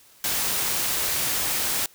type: noise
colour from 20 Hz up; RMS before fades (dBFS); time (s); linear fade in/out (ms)
white; -25; 0.24-1.86; 2
effects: white hiss -54 dBFS RMS until 1.94 s